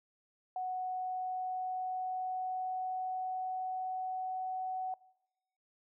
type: tone with pitch glide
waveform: sine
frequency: 740 to 747.7 Hz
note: F#5 to F#5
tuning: 0 to +18 cents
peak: -34 dBFS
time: 0.56-4.94 s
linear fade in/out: 2 ms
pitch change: +18 cents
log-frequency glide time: 0.7-4.65 s
effects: noise-tail reverb RT60 0.9 s tail -23 dB re dry